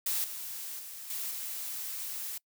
blue noise with level steps, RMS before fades -31 / -40 / -44 / -36 / -38 dBFS, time 0.06-2.38 s, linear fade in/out 5 ms, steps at 0.24 / 0.79 / 1.1 / 1.31 s, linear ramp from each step 2 ms, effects noise-tail reverb RT60 0.1 s tail -24 dB re dry

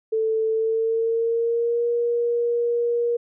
sine tone with pitch glide, 442.2 to 473.9 Hz, A4 to A#4, +9 to +28 cents, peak -19 dBFS, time 0.12-3.17 s, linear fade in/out 10 ms, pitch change +119 cents, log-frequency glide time 0.5-1.86 s, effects none

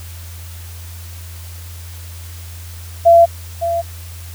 sine tone with echo, 678 Hz, E5, 49 cents sharp, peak -4 dBFS, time 3.05-3.26 s, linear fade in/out 20 ms, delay 560 ms, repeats 1, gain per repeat -11 dB, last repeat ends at 3.82 s, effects added 85 Hz sine -30 dBFS peak until 4.34 s + white hiss -39 dBFS RMS until 4.34 s

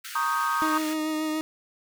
pink high-pass noise, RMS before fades -39 dBFS, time 0.04-0.94 s, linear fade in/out 10 ms, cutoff 1300 Hz, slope 96 dB/octave
sine chord, Eb dominant seventh, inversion second, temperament equal, 932.3 / 1108.7 / 1244.5 / 1568 Hz, Bb5 / Db6 / Eb6 / G6, 0 / 0 / 0 / 0 cents, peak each -30 / -30 / -26 / -31 dBFS, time 0.15-0.78 s, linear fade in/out 5 ms
40% pulse tone with vibrato, 311.1 Hz, D#4, in tune, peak -25 dBFS, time 0.62-1.41 s, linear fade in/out 0 ms, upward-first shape triangle, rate 6.9 Hz, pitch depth 21 cents each way
effects none

